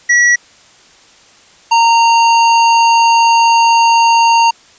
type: tone pair in turn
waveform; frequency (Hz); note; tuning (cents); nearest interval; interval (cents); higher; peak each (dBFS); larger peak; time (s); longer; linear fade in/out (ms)
square; 1933 / 923.9; B6 / A#5; -38 / -16; octave + minor second; 1278; first; -7; neither; 0.09-0.36 / 1.71-4.51; second; 10
effects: white hiss -44 dBFS RMS until 4.78 s + resampled to 16000 Hz